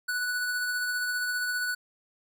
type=tone with tremolo; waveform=square; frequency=1480 Hz; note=F#6; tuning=in tune; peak=-27 dBFS; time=0.08-1.75 s; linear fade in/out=10 ms; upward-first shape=triangle; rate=15 Hz; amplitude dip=30%; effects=none